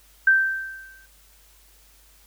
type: tone with exponential decay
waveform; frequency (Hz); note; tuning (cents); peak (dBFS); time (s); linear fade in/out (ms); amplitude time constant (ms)
sine; 1561; G6; -8; -11; 0.27-1.06; 5; 170
effects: added 50 Hz sine -56 dBFS peak until 2.26 s + white hiss -56 dBFS RMS until 2.26 s